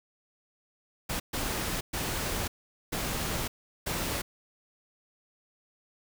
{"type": "noise bursts at uneven times", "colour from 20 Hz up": "pink", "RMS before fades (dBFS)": -32, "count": 5, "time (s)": [[1.09, 1.2], [1.33, 1.81], [1.93, 2.48], [2.92, 3.48], [3.86, 4.22]], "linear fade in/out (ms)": 10, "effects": []}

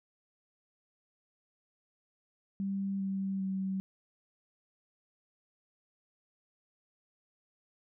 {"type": "tone with pitch steps", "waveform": "sine", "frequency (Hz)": [196, 193.64, 191.3], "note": ["G3", "G3", "G3"], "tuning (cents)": [0, -21, -42], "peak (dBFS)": -31, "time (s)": [2.6, 3.8], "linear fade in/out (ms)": 0, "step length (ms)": 400, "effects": []}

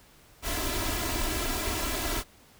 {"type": "noise with comb filter", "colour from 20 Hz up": "pink", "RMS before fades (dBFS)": -30, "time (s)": [0.42, 2.24], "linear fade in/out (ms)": 50, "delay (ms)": 3, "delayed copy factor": 0.9, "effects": ["pink hiss -57 dBFS RMS until 2.59 s"]}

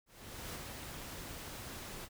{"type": "noise with ADSR envelope", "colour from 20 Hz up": "pink", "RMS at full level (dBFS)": -43, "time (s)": [0.06, 2.09], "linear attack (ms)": 480, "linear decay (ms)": 48, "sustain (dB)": -3, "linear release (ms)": 53, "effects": []}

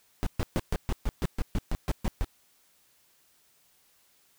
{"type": "noise bursts", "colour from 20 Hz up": "brown", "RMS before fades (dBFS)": -26, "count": 13, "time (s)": [0.23, 2.245], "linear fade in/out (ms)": 0, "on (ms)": 35, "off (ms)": 130, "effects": ["white hiss -65 dBFS RMS until 4.38 s"]}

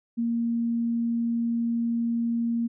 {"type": "tone", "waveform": "sine", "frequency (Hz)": 233.1, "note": "A#3", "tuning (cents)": 0, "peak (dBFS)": -23, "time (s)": [0.17, 2.68], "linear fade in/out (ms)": 20, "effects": []}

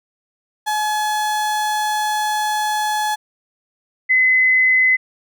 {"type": "tone pair in turn", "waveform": ["35% pulse", "sine"], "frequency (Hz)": [850, 2032], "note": ["G#5", "B6"], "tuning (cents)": [40, 49], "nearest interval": "octave + minor third", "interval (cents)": 1509, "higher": "second", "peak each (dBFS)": [-16, -11], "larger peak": "second", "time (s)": [[0.66, 3.16], [4.09, 4.97]], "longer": "first", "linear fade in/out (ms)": 20, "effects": []}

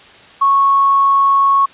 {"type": "tone with tanh clipping", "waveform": "triangle", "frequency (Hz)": 1103, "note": "C#6", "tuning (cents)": -9, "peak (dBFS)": -8, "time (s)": [0.41, 1.66], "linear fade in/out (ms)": 10, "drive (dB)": 2, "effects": ["white hiss -41 dBFS RMS until 1.73 s", "resampled to 8000 Hz"]}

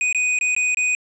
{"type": "tone with dropouts", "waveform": "square", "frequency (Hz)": 2489, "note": "D#7", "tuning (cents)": 0, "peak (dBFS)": -18, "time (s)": [0.01, 0.95], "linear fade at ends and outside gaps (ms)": 1, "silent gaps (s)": [[0.127, 0.147], [0.388, 0.411], [0.549, 0.564], [0.746, 0.771]], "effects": ["resampled to 22050 Hz"]}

